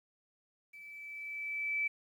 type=tone with level ramp; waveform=sine; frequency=2312 Hz; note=D7; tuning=28 cents flat; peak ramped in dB=-49 to -29 dBFS; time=0.73-1.88 s; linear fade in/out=10 ms; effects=11-bit